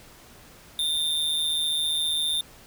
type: tone with amplitude modulation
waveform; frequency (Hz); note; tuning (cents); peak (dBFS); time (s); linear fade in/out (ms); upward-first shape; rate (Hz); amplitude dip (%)
square; 3609; A7; +43; -21; 0.79-2.41; 2; sine; 155; 65
effects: pink hiss -50 dBFS RMS until 2.66 s